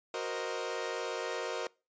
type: chord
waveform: sawtooth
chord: C half-diminished seventh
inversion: second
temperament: equal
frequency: 370 / 466.2 / 523.3 / 622.3 Hz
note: Gb4 / Bb4 / C5 / Eb5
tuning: 0 / 0 / 0 / 0 cents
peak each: -37 / -34 / -37 / -37 dBFS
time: 0.14-1.67 s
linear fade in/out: 2 ms
effects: noise-tail reverb RT60 0.3 s tail -24 dB re dry + resampled to 16000 Hz